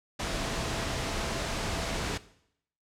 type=tone in noise; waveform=sine; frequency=665 Hz; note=E5; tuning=15 cents sharp; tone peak=-42 dBFS; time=0.24-1.98 s; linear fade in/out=10 ms; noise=pink; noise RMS=-32 dBFS; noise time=0.19-2.18 s; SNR=-13 dB; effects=noise-tail reverb RT60 0.7 s tail -17 dB re dry + low-pass 7000 Hz 12 dB/octave